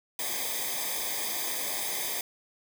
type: noise with comb filter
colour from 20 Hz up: white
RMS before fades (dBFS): -32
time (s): 0.19-2.21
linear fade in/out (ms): 2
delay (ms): 0.71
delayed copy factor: -1
effects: none